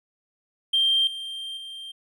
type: tone with level steps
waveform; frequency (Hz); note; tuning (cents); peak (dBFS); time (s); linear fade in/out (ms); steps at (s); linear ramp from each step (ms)
triangle; 3169; G7; +18; -15 / -30 / -34; 0.73-1.92; 10; 1.07 / 1.57; 2
effects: tanh soft clip ceiling -15 dBFS